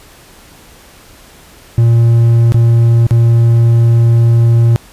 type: tone with dropouts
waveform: triangle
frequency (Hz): 116.54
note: A#2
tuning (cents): 0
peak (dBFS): -3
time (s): 1.78-4.76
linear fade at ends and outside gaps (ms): 0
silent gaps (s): 2.521-2.544 / 3.067-3.109
effects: pink hiss -40 dBFS RMS until 4.92 s + resampled to 32000 Hz